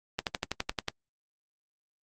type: slowing click train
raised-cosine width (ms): 0.2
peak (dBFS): -11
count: 9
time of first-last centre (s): 0.19-0.884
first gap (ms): 78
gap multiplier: 1.03
effects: Opus 32 kbps